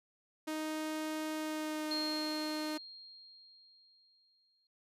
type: tone with pitch glide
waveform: sawtooth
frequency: 311.1 to 307 Hz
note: D#4 to D#4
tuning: 0 to -23 cents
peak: -32 dBFS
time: 0.47-2.78 s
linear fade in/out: 10 ms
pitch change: -23 cents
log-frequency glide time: 1.34-1.92 s
type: tone with exponential decay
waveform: sine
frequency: 4230 Hz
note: C8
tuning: 18 cents sharp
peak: -34 dBFS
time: 1.91-4.67 s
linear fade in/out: 2 ms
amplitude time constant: 600 ms
effects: resampled to 32000 Hz